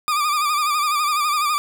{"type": "tone with vibrato", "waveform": "40% pulse", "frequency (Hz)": 1197, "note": "D6", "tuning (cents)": 33, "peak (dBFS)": -17, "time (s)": [0.08, 1.58], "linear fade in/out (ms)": 0, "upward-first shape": "sine", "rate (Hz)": 12, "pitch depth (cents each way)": 64, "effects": []}